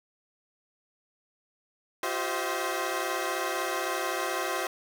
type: tone cluster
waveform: 15% pulse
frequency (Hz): 350.8 / 386.7 / 523 / 638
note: F4 / G4 / C5 / D#5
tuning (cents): +8 / -24 / -1 / +43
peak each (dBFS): -28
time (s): 2.03-4.67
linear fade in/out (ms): 2
effects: none